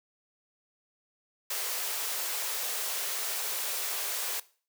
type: high-pass noise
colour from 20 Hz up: white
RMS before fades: -33 dBFS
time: 1.5-4.4 s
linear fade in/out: 5 ms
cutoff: 380 Hz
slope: 96 dB/octave
effects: noise-tail reverb RT60 0.4 s tail -19 dB re dry